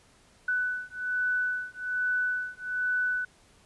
sine beating tone pair, 1492 / 1493.2 Hz, F#6 / F#6, +14 / +15 cents, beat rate 1.2 Hz, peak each -30 dBFS, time 0.48-3.25 s, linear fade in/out 5 ms, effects pink hiss -60 dBFS RMS until 3.65 s + resampled to 24000 Hz

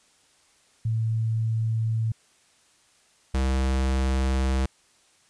sine / square tone pair in turn, 112 / 65.79 Hz, A2 / C2, +31 / +10 cents, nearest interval major sixth, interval 921 cents, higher first, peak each -22 dBFS, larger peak neither, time 0.85-2.12 / 3.34-4.66 s, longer second, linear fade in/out 5 ms, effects white hiss -61 dBFS RMS until 5.29 s + resampled to 22050 Hz

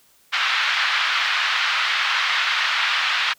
pink band-pass noise, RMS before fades -21 dBFS, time 0.32-3.34 s, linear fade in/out 20 ms, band 1200 to 3900 Hz, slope 24 dB/octave, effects white hiss -57 dBFS RMS until 3.38 s

